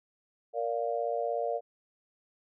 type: chord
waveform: sine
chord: Bb major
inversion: none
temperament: just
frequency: 466.2 / 582.7 / 699.2 Hz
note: Bb4 / D5 / F5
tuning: 0 / -14 / +2 cents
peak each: -33 dBFS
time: 0.53-1.61 s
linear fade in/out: 50 ms
effects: none